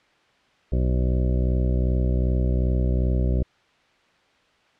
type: harmonic tone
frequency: 62.6 Hz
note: B1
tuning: 24 cents sharp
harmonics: 1 / 2 / 3 / 4 / 5 / 6 / 8 / 9 / 10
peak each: -20 / -26 / -30 / -34 / -36 / -34 / -38 / -38 / -42 dBFS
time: 0.72-3.43 s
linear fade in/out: 5 ms
effects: white hiss -60 dBFS RMS until 4.79 s + low-pass 3000 Hz 12 dB/octave